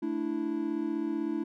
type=chord; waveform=triangle; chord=A suspended fourth; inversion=none; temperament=equal; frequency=220 / 293.7 / 329.6 Hz; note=A3 / D4 / E4; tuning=0 / 0 / 0 cents; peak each=-35 / -31 / -30 dBFS; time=0.02-1.44 s; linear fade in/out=10 ms; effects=none